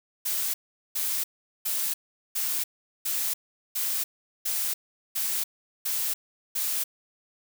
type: noise bursts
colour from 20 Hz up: blue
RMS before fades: -28 dBFS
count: 10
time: 0.25-6.84 s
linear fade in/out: 10 ms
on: 290 ms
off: 410 ms
effects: none